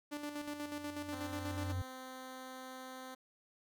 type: tone with tremolo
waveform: sawtooth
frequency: 293.7 Hz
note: D4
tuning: in tune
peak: -35 dBFS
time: 0.11-1.73 s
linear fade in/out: 20 ms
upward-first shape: square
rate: 8.2 Hz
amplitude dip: 50%
type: tone with exponential growth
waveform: triangle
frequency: 91.9 Hz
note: F#2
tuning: 11 cents flat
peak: -32 dBFS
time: 0.11-1.82 s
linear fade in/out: 5 ms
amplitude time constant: 370 ms
type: tone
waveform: 10% pulse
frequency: 258.9 Hz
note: C4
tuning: 18 cents flat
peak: -38 dBFS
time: 1.12-3.15 s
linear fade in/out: 10 ms
effects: none